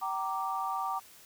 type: chord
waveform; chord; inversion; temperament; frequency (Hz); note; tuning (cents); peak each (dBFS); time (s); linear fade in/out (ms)
sine; G minor; none; equal with one note detuned; 769.2 / 932.3 / 1174.7; G5 / Bb5 / D6; -33 / 0 / 0; -35 / -36 / -34; 0.01-1; 20
effects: white hiss -55 dBFS RMS until 1.25 s